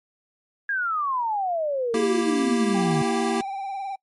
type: exponential sweep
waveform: sine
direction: down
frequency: 1661.2 to 146.83 Hz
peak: -22 dBFS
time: 0.69-3.02 s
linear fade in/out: 2 ms
type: chord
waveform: square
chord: E diminished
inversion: second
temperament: equal with one note detuned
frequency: 233.1 / 331 / 392 Hz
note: Bb3 / E4 / G4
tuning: 0 / +7 / 0 cents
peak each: -26 / -29 / -27 dBFS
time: 1.94-3.41 s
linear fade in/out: 2 ms
type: tone with vibrato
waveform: triangle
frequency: 784 Hz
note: G5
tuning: in tune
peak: -26 dBFS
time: 2.74-3.96 s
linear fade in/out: 10 ms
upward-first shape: triangle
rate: 19 Hz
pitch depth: 52 cents each way
effects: noise-tail reverb RT60 0.1 s tail -26 dB re dry + MP3 48 kbps